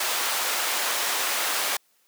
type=high-pass noise; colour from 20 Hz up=pink; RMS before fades=-26 dBFS; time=0-1.77 s; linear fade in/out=5 ms; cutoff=790 Hz; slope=12 dB/octave; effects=white hiss -65 dBFS RMS until 2.07 s + high-pass 200 Hz 12 dB/octave